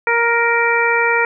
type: harmonic tone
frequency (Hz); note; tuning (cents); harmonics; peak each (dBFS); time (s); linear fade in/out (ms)
467.7; A#4; +6; 1 / 2 / 3 / 4 / 5; -19 / -19 / -19 / -19 / -19; 0.07-1.25; 2
effects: none